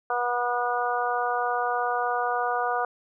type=harmonic tone; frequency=243.2 Hz; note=B3; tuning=26 cents flat; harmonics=2 / 3 / 4 / 5 / 6; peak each=-31 / -27 / -31 / -30 / -32 dBFS; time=0.1-2.85 s; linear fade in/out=2 ms; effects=none